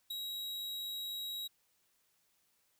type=tone with ADSR envelope; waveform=45% pulse; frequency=3838 Hz; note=A#7; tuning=50 cents sharp; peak=-36 dBFS; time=0.1-1.48 s; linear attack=8 ms; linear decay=7 ms; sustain=-3 dB; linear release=15 ms; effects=white hiss -75 dBFS RMS until 2.79 s